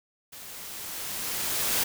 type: noise with level ramp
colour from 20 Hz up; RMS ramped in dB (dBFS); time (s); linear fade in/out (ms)
white; -44 to -25; 0.32-1.84; 10
effects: none